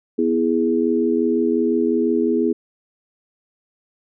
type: chord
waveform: sine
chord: E major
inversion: second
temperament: equal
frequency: 246.9 / 329.6 / 415.3 Hz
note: B3 / E4 / G#4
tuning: 0 / 0 / 0 cents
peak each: -20 dBFS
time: 0.18-2.53 s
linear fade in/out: 10 ms
effects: none